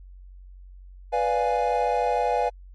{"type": "chord", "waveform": "triangle", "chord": "B diminished seventh", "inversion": "none", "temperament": "equal", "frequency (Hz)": [493.9, 587.3, 698.5, 830.6], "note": ["B4", "D5", "F5", "Ab5"], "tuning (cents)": [0, 0, 0, 0], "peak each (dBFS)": [-24, -27, -24, -23], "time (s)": [1.12, 2.5], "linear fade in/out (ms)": 20, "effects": ["added 46 Hz sine -42 dBFS peak until 2.74 s", "MP3 48 kbps"]}